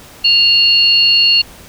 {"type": "tone pair together", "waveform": "sine", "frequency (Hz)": [2792, 4355], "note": ["F7", "C#8"], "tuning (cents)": [-1, -31], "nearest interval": "minor sixth", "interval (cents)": 770, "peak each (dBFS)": -10, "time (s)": [0.24, 1.42], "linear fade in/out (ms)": 10, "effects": ["pink hiss -38 dBFS RMS until 1.68 s"]}